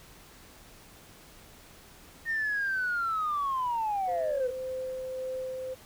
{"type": "linear sweep", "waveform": "sine", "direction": "down", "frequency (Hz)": [1848, 466.2], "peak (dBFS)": -26, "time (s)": [2.25, 4.52], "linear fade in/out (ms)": 50}
{"type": "tone with tremolo", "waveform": "sine", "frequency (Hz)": 517, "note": "C5", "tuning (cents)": -21, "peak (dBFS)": -31, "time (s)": [4.07, 5.75], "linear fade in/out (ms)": 20, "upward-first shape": "sine", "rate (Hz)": 1.8, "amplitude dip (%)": 25}
{"effects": ["tanh soft clip ceiling -23 dBFS", "pink hiss -53 dBFS RMS until 5.85 s"]}